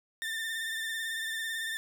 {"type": "tone with vibrato", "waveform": "30% pulse", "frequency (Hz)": 1796, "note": "A6", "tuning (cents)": 35, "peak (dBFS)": -30, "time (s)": [0.22, 1.77], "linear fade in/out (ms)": 0, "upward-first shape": "sine", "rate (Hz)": 18, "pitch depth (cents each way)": 32, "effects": []}